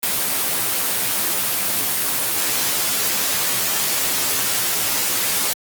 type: noise with comb filter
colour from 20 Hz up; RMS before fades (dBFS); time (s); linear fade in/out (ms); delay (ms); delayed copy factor
white; -20; 0.03-5.53; 0; 13; -0.8
effects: high-pass 100 Hz 12 dB/octave + Opus 24 kbps